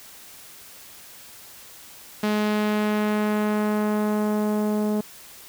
sawtooth tone with low-pass filter sweep, 211.1 Hz, G#3, 29 cents sharp, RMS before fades -23 dBFS, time 2.23-5.01 s, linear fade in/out 5 ms, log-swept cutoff 4500 to 650 Hz, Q 0.81, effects white hiss -45 dBFS RMS until 5.48 s

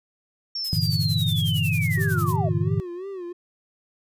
sine linear sweep, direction down, 5500 to 587.3 Hz, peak -26 dBFS, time 0.55-2.49 s, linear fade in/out 5 ms
violet noise with tremolo, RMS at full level -31 dBFS, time 0.64-2.36 s, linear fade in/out 5 ms, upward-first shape sine, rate 11 Hz, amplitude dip 90%
sine chord, E half-diminished seventh, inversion first, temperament equal, 98 / 116.54 / 146.83 / 164.81 Hz, G2 / Bb2 / D3 / E3, 0 / 0 / 0 / 0 cents, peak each -26 dBFS, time 0.73-2.8 s, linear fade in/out 0 ms
triangle tone with vibrato, 370 Hz, F#4, in tune, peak -29 dBFS, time 1.97-3.33 s, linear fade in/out 10 ms, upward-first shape sine, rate 2.9 Hz, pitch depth 120 cents each way
effects resampled to 32000 Hz

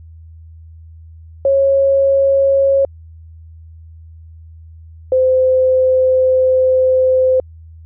sine tone pair in turn, 547 / 516.3 Hz, C#5 / C5, -23 / -23 cents, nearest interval minor second, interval 100 cents, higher first, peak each -9 dBFS, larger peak neither, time 1.45-2.85 / 5.12-7.4 s, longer second, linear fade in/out 2 ms, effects added 81 Hz sine -35 dBFS peak until 7.85 s

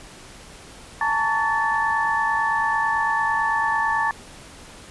sine tone cluster, 855 / 904 / 1129 / 1752 Hz, A5 / A5 / C#6 / A6, -50 / +47 / +31 / -8 cents, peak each -28 / -23 / -26 / -23 dBFS, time 1.01-4.11 s, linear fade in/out 2 ms, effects pink hiss -43 dBFS RMS until 4.9 s + resampled to 24000 Hz

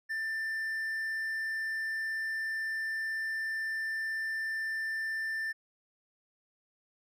triangle tone, 1781 Hz, A6, 21 cents sharp, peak -30 dBFS, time 0.09-5.53 s, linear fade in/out 20 ms, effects none

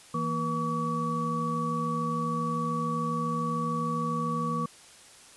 sine tone cluster, 163.2 / 236.1 / 484.7 / 1137 Hz, E3 / A#3 / B4 / C#6, -17 / +22 / -32 / +44 cents, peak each -32 / -33 / -37 / -30 dBFS, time 0.14-4.66 s, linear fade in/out 5 ms, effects white hiss -52 dBFS RMS until 5.36 s + resampled to 24000 Hz

